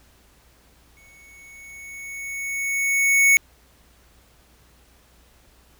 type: tone with exponential growth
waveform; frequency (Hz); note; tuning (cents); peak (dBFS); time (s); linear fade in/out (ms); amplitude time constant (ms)
square; 2217; C#7; 0; -12; 0.97-3.37; 0; 520
effects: added 60 Hz sine -57 dBFS peak until 5.79 s + pink hiss -57 dBFS RMS until 5.79 s